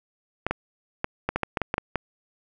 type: clicks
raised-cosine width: 0.5 ms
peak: -9 dBFS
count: 11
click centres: 0.466 / 0.51 / 1.044 / 1.29 / 1.36 / 1.433 / 1.572 / 1.617 / 1.741 / 1.781 / 1.957 s
effects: none